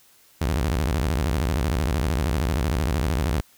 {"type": "tone with vibrato", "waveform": "sawtooth", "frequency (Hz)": 69, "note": "C#2", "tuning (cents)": -7, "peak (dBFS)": -17, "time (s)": [0.41, 3.41], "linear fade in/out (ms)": 5, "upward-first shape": "square", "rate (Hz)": 13, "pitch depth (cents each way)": 300, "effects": ["white hiss -56 dBFS RMS until 3.57 s"]}